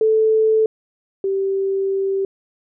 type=tone pair in turn; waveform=sine; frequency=438.6 / 388.9 Hz; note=A4 / G4; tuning=-6 / -14 cents; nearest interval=major second; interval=208 cents; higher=first; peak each=-12 / -17 dBFS; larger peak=first; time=0.01-0.66 / 1.24-2.25 s; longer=second; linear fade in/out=2 ms; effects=none